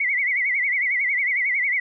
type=tone with vibrato; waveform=sine; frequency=2101 Hz; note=C7; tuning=7 cents sharp; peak=-19 dBFS; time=0-1.8 s; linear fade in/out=5 ms; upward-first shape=sine; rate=11 Hz; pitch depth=130 cents each way; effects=none